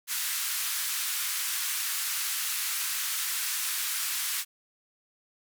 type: band-pass noise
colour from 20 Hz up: white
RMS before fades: -31 dBFS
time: 0.07-4.45 s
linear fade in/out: 50 ms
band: 1200 to 16000 Hz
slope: 24 dB/octave
effects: none